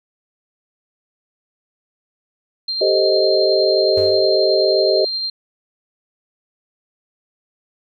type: tone with tremolo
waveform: sine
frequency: 4175 Hz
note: C8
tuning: 5 cents flat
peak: -19 dBFS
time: 2.68-5.3 s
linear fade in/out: 5 ms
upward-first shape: sine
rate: 11 Hz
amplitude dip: 25%
type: chord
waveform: sine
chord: A half-diminished seventh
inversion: third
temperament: equal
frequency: 392 / 440 / 523.3 / 622.3 Hz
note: G4 / A4 / C5 / Eb5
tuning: 0 / 0 / 0 / 0 cents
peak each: -17 / -22 / -20 / -17 dBFS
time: 2.81-5.05 s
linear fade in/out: 5 ms
type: tone with exponential decay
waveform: square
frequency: 96 Hz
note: G2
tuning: 36 cents flat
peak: -26 dBFS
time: 3.97-4.43 s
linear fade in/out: 5 ms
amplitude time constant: 99 ms
effects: none